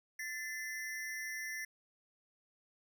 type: ring-modulated tone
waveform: square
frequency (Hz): 1907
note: A#6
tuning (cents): +39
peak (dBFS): -37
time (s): 0.19-1.65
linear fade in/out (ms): 5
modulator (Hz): 144
effects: none